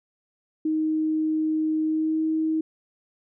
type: tone with pitch glide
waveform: sine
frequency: 312.9 to 316.7 Hz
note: D#4 to D#4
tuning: +10 to +31 cents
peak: -21 dBFS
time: 0.65-2.61 s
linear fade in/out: 5 ms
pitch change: +21 cents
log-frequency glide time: 1.83-2.22 s
effects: none